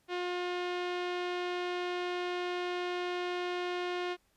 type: tone with low-pass filter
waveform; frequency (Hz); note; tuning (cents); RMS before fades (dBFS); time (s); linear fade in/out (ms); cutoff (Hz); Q
sawtooth; 356.8; F4; +37; -35; 0.08-4.17; 50; 3300; 1.4
effects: pink hiss -72 dBFS RMS until 4.36 s + resampled to 32000 Hz